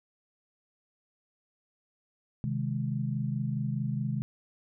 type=chord; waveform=sine; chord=Ab major; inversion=first; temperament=equal; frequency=130.81 / 155.56 / 207.7 Hz; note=C3 / Eb3 / Ab3; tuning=0 / 0 / 0 cents; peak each=-31 / -34 / -34 dBFS; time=2.44-4.22 s; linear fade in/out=0 ms; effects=none